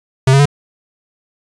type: tone with pitch steps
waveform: square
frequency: 132.1 / 137.71 / 143.56 Hz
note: C3 / C#3 / D3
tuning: +17 / -11 / -39 cents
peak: -7 dBFS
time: 0.27-0.456 s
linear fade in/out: 5 ms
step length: 62 ms
effects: resampled to 22050 Hz + 8-bit